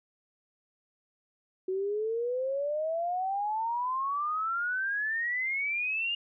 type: exponential sweep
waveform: sine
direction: up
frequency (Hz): 370 to 2851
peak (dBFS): -28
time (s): 1.68-6.15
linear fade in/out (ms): 5
effects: none